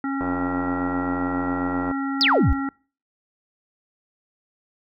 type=harmonic tone; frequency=273.6 Hz; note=C#4; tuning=23 cents flat; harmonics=1 / 3 / 5 / 7; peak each=-24 / -34 / -31 / -38 dBFS; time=0.04-2.69 s; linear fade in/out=2 ms
type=click train; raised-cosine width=1 ms; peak=-15 dBFS; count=152; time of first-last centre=0.21-1.912 s; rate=88.7 Hz
type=exponential sweep; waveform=sine; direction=down; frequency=5274 to 49.78 Hz; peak=-15 dBFS; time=2.21-2.53 s; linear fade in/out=0 ms
effects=noise-tail reverb RT60 0.4 s tail -26 dB re dry